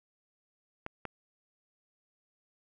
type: clicks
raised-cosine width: 0.5 ms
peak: -22 dBFS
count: 2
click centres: 0.864 / 1.053 s
effects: none